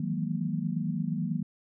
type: tone cluster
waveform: sine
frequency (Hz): 159.3 / 168.3 / 185.1 / 207.2 / 235.9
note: D#3 / E3 / F#3 / G#3 / A#3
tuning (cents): +41 / +36 / +1 / -4 / +21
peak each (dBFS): -32 / -39 / -33 / -37 / -34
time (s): 0-1.43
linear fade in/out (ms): 5
effects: none